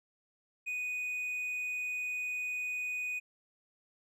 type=tone; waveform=triangle; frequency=2484 Hz; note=D#7; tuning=3 cents flat; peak=-32 dBFS; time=0.66-3.2 s; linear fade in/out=20 ms; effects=none